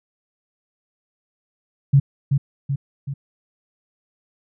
sine tone with echo, 138.59 Hz, C#3, in tune, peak -9 dBFS, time 1.93-2 s, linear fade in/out 10 ms, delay 380 ms, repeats 3, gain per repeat -5 dB, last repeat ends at 3.14 s, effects none

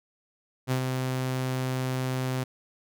sawtooth tone with ADSR envelope, 129.3 Hz, C3, 20 cents flat, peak -19 dBFS, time 0.67-2.44 s, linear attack 44 ms, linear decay 89 ms, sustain -4 dB, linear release 9 ms, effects none

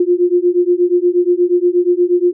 sine beating tone pair, 350 / 358.4 Hz, F4 / F4, +4 / +45 cents, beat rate 8.4 Hz, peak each -13 dBFS, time 0-2.33 s, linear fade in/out 5 ms, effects none

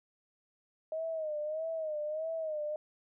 sine tone with vibrato, 625 Hz, D#5, 8 cents sharp, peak -33 dBFS, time 0.92-2.76 s, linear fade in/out 2 ms, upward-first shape sine, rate 1.6 Hz, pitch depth 78 cents each way, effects none

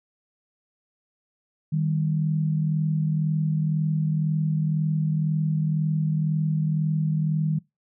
sine tone pair together, 155.56 / 197.53 Hz, D#3 / G3, 0 / +13 cents, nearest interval major third, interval 413 cents, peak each -21 / -30 dBFS, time 1.72-7.59 s, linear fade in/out 10 ms, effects noise-tail reverb RT60 0.2 s tail -22 dB re dry

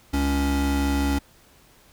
square tone pair together, 69 / 280 Hz, C#2 / C#4, -7 / +18 cents, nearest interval 2 octaves, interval 2425 cents, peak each -24 dBFS, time 0.13-1.19 s, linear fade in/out 10 ms, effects pink hiss -55 dBFS RMS until 1.92 s

